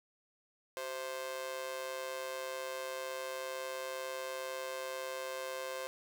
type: tone with amplitude modulation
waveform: sawtooth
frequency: 523.3 Hz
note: C5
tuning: in tune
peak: -31 dBFS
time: 0.77-5.87 s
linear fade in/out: 0 ms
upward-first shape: sine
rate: 142 Hz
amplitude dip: 80%
effects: 11-bit